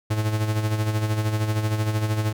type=tone with tremolo; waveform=45% pulse; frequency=107.6 Hz; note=A2; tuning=38 cents flat; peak=-19 dBFS; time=0.1-2.33 s; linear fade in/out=10 ms; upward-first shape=sine; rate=13 Hz; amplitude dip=55%; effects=none